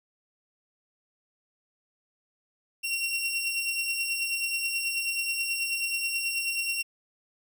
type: beating tone pair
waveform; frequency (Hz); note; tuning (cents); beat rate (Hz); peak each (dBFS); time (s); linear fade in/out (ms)
sawtooth; 2732 / 2741.3; F7 / F7; -39 / -33; 9.3; -32 / -25; 2.83-6.83; 20
effects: none